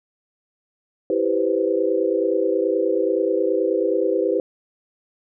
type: chord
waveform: sine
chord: C major seventh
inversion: first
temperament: equal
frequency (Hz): 329.6 / 392 / 493.9 / 523.3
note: E4 / G4 / B4 / C5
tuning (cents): 0 / 0 / 0 / 0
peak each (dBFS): -24 / -22 / -22 / -25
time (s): 1.1-4.4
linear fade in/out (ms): 2
effects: none